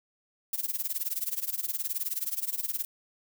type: noise with tremolo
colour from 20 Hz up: violet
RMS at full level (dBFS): -29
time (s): 0.53-2.85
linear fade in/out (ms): 2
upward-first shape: sine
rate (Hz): 19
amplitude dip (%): 90
effects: none